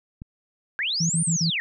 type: click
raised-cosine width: 5 ms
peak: -24 dBFS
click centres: 0.219 s
type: linear two-way sweep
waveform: sine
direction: up then down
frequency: 1517 to 9240 to 1763 Hz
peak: -23 dBFS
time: 0.79-1.6 s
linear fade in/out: 0 ms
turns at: 1.22 s
type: tone bursts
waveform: sine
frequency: 164.81 Hz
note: E3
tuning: in tune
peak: -21 dBFS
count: 4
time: 1-1.503 s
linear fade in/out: 10 ms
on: 98 ms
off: 37 ms
effects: none